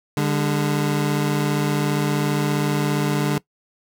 25% pulse tone pair together, 147.2 / 202.2 Hz, D3 / G#3, +4 / -46 cents, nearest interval perfect fourth, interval 550 cents, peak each -16 / -21 dBFS, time 0.17-3.38 s, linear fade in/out 2 ms, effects noise-tail reverb RT60 0.1 s tail -20 dB re dry

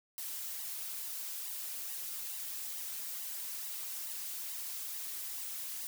blue noise with flanger, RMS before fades -41 dBFS, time 0.18-5.87 s, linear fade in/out 0 ms, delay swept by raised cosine 1 to 5 ms, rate 2.3 Hz, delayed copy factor +0.7, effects none

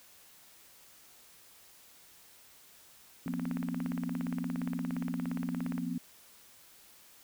sine chord, F suspended fourth, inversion none, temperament equal with one note detuned, 174.61 / 238.3 / 261.6 Hz, F3 / Bb3 / C4, 0 / +38 / 0 cents, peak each -37 dBFS, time 3.26-5.98 s, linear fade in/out 2 ms
click train, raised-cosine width 0.5 ms, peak -27 dBFS, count 44, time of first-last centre 3.28-5.78 s, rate 17.2 Hz
effects white hiss -58 dBFS RMS until 7.23 s

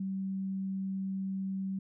sine tone, 192.2 Hz, G3, 34 cents flat, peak -32 dBFS, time 0-1.79 s, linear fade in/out 5 ms, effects none

